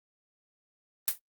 blue noise with exponential decay, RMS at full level -22 dBFS, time 1.08-1.19 s, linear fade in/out 0 ms, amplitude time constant 22 ms, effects noise-tail reverb RT60 0.1 s tail -22 dB re dry + Opus 32 kbps

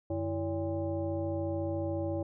sine tone with frequency modulation, 330 Hz, E4, 2 cents sharp, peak -30 dBFS, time 0.1-2.23 s, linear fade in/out 5 ms, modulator 238 Hz, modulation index 1.3, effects none

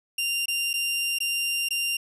sawtooth tone with dropouts, 2783 Hz, F7, 7 cents flat, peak -21 dBFS, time 0.18-1.97 s, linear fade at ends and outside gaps 5 ms, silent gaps 0.458-0.481 / 0.732-0.738 / 1.187-1.203 / 1.688-1.706 s, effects resampled to 32000 Hz

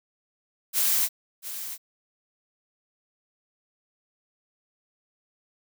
blue noise with echo, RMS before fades -23 dBFS, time 0.73-1.09 s, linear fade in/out 50 ms, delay 690 ms, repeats 1, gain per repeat -12 dB, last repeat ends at 1.78 s, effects none

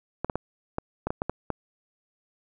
clicks, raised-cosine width 1 ms, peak -13 dBFS, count 9, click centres 0.246 / 0.298 / 0.356 / 0.784 / 1.07 / 1.105 / 1.219 / 1.296 / 1.503 s, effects none

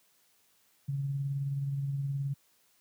sine tone with tremolo, 139.1 Hz, C#3, 6 cents sharp, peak -28 dBFS, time 0.88-2.34 s, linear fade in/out 10 ms, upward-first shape sine, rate 19 Hz, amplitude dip 35%, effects white hiss -68 dBFS RMS until 2.8 s + high-pass 80 Hz 12 dB/octave

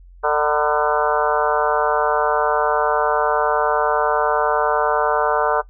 harmonic tone with a mistuned harmonic, 150 Hz, D3, 37 cents sharp, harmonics 3 / 4 / 5 / 6 / 7 / 8 / 9 / 10, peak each -21 / -22 / -23 / -24 / -24 / -25 / -26 / -26 dBFS, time 0.23-5.62 s, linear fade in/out 20 ms, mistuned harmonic 7, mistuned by -67 cents, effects noise-tail reverb RT60 0.1 s tail -18 dB re dry + added 44 Hz sine -41 dBFS peak until 5.69 s

